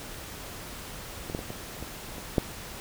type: clicks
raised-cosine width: 2 ms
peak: -23 / -16 / -22 / -24 / -24 / -26 / -8 dBFS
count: 7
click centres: 1.299 / 1.349 / 1.391 / 1.504 / 1.826 / 2.182 / 2.382 s
effects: pink hiss -41 dBFS RMS until 2.8 s